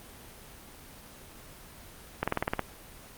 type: slowing click train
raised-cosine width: 0.5 ms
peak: -11 dBFS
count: 8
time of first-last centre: 2.23-2.593 s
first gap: 46 ms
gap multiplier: 1.04
effects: pink hiss -49 dBFS RMS until 3.17 s + Opus 24 kbps

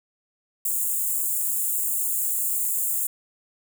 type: high-pass noise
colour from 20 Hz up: white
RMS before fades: -25 dBFS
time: 0.65-3.07 s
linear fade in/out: 5 ms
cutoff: 7000 Hz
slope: 96 dB/octave
effects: none

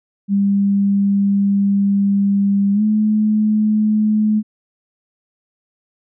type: tone with pitch glide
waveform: sine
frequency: 199.4 to 213.7 Hz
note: G3 to G#3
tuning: +30 to +50 cents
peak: -12 dBFS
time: 0.28-4.43 s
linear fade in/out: 50 ms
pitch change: +120 cents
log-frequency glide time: 2.73-2.82 s
effects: none

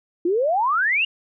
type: exponential sweep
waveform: sine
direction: up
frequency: 329.6 to 2900 Hz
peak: -17 dBFS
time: 0.25-1.05 s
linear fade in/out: 5 ms
effects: none

